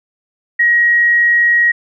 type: tone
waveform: sine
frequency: 1895 Hz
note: A#6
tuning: 28 cents sharp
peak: -8 dBFS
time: 0.59-1.72 s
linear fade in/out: 10 ms
effects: none